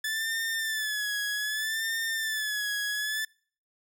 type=tone with vibrato; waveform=sawtooth; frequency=1738 Hz; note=A6; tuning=22 cents flat; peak=-25 dBFS; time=0.04-3.25 s; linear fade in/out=5 ms; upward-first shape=sine; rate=0.64 Hz; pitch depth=72 cents each way; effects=noise-tail reverb RT60 0.5 s tail -26 dB re dry